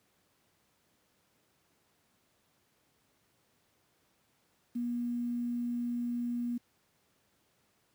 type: tone with quantisation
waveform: sine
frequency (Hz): 240.2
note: B3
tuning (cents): -48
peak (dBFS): -31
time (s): 4.75-6.58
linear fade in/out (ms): 10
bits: 10
effects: pink hiss -72 dBFS RMS until 7.94 s + high-pass 100 Hz 12 dB/octave